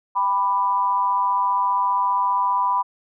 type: tone with amplitude modulation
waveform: sine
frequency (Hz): 990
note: B5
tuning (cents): +4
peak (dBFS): -14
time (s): 0.15-2.83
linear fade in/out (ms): 20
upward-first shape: sine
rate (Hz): 195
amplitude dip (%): 70
effects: none